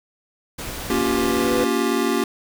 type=noise; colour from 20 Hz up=pink; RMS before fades=-31 dBFS; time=0.58-1.65 s; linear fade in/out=10 ms
type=tone with exponential growth; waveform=triangle; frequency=496.1 Hz; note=B4; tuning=8 cents sharp; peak=-17 dBFS; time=0.62-1.64 s; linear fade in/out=2 ms; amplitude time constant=220 ms
type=chord; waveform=square; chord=G half-diminished seventh; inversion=first; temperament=just; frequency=235.2 / 282.2 / 352.8 / 392 Hz; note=Bb3 / Db4 / F4 / G4; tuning=+16 / +31 / +18 / 0 cents; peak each=-25 dBFS; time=0.9-2.24 s; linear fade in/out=2 ms
effects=none